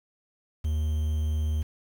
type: tone with quantisation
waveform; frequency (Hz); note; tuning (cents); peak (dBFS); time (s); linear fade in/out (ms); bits
triangle; 77; D#2; -17; -22; 0.64-1.63; 10; 8
effects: none